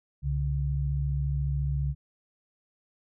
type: tone pair together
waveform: sine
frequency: 66.5 / 140.91 Hz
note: C2 / C#3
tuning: +29 / +29 cents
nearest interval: octave + minor second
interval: 1300 cents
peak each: -28 dBFS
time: 0.22-1.95 s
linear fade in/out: 50 ms
effects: none